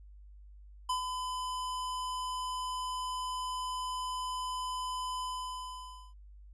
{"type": "tone with ADSR envelope", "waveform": "square", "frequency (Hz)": 1010, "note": "B5", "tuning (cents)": 39, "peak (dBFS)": -29, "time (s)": [0.89, 6.14], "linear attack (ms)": 8, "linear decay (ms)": 110, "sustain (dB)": -6, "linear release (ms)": 930, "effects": ["added 50 Hz sine -50 dBFS peak until 6.53 s", "resampled to 24000 Hz"]}